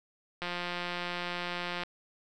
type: click train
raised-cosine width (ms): 0.3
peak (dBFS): -19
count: 250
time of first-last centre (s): 0.42-1.835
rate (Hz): 176
effects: none